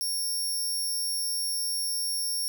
15% pulse tone with amplitude modulation, 5500 Hz, F8, 27 cents flat, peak -20 dBFS, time 0.01-2.48 s, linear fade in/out 0 ms, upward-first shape sine, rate 197 Hz, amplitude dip 40%, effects none

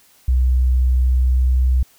sine tone with pitch glide, 63.2 to 63.64 Hz, B1 to C2, +41 to -47 cents, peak -12 dBFS, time 0.28-1.83 s, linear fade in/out 5 ms, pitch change +12 cents, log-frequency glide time 1.13-1.62 s, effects white hiss -53 dBFS RMS until 1.98 s

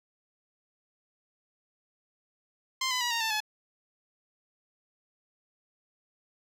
10% pulse tone with pitch steps, 1046.5 / 1005 / 965.2 / 927 / 890.2 / 854.9 Hz, C6 / B5 / B5 / A#5 / A5 / G#5, 0 / +30 / -40 / -10 / +20 / +50 cents, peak -19 dBFS, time 2.81-3.404 s, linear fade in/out 5 ms, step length 99 ms, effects low-pass 11000 Hz 12 dB/octave

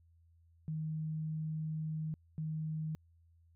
sine tone bursts at uneven times, 156.5 Hz, D#3, 10 cents sharp, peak -35 dBFS, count 2, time 0.68-2.14 / 2.38-2.95 s, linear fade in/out 0 ms, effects added 83 Hz sine -63 dBFS peak until 3.55 s

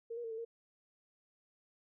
sine tone with pitch steps, 460.2 / 476.6 / 454.5 / 444.6 / 462.1 Hz, A#4 / A#4 / A#4 / A4 / A#4, -22 / +38 / -44 / +18 / -15 cents, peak -39 dBFS, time 0.1-0.45 s, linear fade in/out 10 ms, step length 70 ms, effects none

